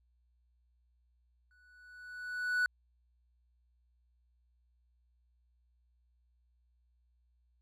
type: tone with exponential growth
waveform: triangle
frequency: 1480 Hz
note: F#6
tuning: in tune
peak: -24 dBFS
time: 1.51-2.66 s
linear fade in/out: 1 ms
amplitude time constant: 250 ms
effects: added 60 Hz sine -69 dBFS peak until 7.61 s